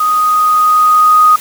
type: tone with level ramp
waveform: sine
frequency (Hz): 1244.5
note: D#6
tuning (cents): 0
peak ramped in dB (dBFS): -9 to -3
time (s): 0-1.36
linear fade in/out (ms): 5
effects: white hiss -28 dBFS RMS until 1.4 s